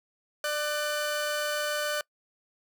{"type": "tone pair together", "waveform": "sawtooth", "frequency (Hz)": [594.6, 1500], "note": ["D5", "F#6"], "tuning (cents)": [21, 23], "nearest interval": "octave + major third", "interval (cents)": 1602, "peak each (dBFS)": [-26, -28], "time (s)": [0.44, 2.01], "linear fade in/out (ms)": 2, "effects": ["noise-tail reverb RT60 0.1 s tail -25 dB re dry"]}